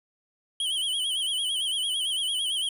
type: tone with vibrato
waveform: square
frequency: 3136 Hz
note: G7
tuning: in tune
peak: -26 dBFS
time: 0.6-2.69 s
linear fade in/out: 2 ms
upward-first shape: sine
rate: 8.9 Hz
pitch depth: 100 cents each way
effects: resampled to 32000 Hz + 9-bit